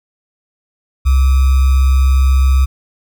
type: tone with sample-and-hold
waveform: sine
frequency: 66.2 Hz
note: C2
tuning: 21 cents sharp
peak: -7 dBFS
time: 1.05-2.66 s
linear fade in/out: 20 ms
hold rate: 1225 Hz
effects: none